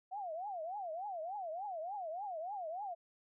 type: tone with vibrato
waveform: sine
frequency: 723 Hz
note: F#5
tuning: 40 cents flat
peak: -39 dBFS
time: 0.11-2.95 s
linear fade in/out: 20 ms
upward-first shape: triangle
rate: 3.4 Hz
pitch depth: 290 cents each way
effects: none